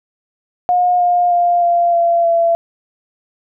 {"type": "tone with pitch steps", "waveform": "sine", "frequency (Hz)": [717, 708.4, 699.8, 691.4, 683, 674.8], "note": ["F5", "F5", "F5", "F5", "F5", "E5"], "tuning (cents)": [45, 24, 3, -18, -39, 40], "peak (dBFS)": -10, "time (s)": [0.69, 2.55], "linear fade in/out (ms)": 0, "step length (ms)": 310, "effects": []}